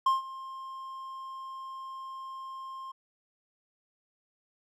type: tone with ADSR envelope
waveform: triangle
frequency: 1060 Hz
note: C6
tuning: 22 cents sharp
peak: -18 dBFS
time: 0.06-2.92 s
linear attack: 6 ms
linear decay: 150 ms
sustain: -19 dB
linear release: 10 ms
effects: none